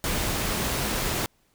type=noise; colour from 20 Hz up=pink; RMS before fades=-27 dBFS; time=0.04-1.26 s; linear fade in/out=0 ms; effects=pink hiss -66 dBFS RMS until 1.54 s